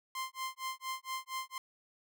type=tone with tremolo; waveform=sawtooth; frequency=1046.5 Hz; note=C6; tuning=in tune; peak=-31 dBFS; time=0.15-1.58 s; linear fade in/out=2 ms; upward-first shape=sine; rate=4.3 Hz; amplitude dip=100%; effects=none